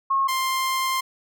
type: tone pair in turn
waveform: sine / sawtooth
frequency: 1085 / 1051.7 Hz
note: C#6 / C6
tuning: -37 / +9 cents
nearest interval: minor second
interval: 54 cents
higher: first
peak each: -18 dBFS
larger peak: neither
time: 0.1-0.28 / 0.28-1.01 s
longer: second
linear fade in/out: 10 ms
effects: none